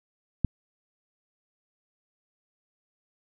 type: click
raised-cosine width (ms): 5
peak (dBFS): -10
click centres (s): 0.447
effects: none